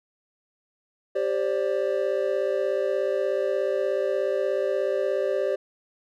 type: chord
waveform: triangle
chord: G suspended fourth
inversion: none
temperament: equal with one note detuned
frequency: 392 / 530.6 / 587.3 Hz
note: G4 / C5 / D5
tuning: 0 / +24 / 0 cents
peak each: -25 dBFS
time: 1.15-5.56 s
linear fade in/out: 10 ms
effects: none